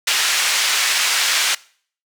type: band-pass noise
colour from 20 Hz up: pink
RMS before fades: -18 dBFS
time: 0.07-1.55 s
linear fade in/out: 5 ms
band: 1800 to 7700 Hz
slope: 12 dB/octave
effects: noise-tail reverb RT60 0.5 s tail -22 dB re dry